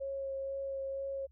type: tone with vibrato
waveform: sine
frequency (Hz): 544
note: C#5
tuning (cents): -33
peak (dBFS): -35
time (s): 0-1.27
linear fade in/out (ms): 20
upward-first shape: sine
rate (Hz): 2.1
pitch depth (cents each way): 11
effects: added 68 Hz sine -59 dBFS peak until 1.31 s